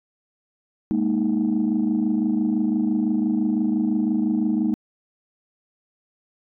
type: chord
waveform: sine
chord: Ab suspended second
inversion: none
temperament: just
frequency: 207.7 / 233.6 / 311.5 Hz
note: Ab3 / Bb3 / Eb4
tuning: 0 / +4 / +2 cents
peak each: -22 dBFS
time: 0.91-4.74 s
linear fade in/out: 0 ms
effects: tanh soft clip ceiling -13 dBFS